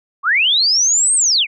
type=linear two-way sweep; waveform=sine; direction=up then down; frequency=1060 to 8630 to 2080 Hz; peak=-11 dBFS; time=0.23-1.47 s; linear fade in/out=50 ms; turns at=1.15 s; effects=none